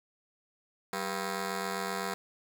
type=ring-modulated tone; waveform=10% pulse; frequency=293.7 Hz; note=D4; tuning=in tune; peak=-21 dBFS; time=0.93-2.14 s; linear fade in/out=0 ms; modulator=103 Hz; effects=none